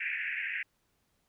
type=band-pass noise; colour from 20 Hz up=white; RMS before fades=-35 dBFS; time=0-0.63 s; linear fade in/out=5 ms; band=1600 to 2600 Hz; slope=96 dB/octave; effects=pink hiss -75 dBFS RMS until 1.28 s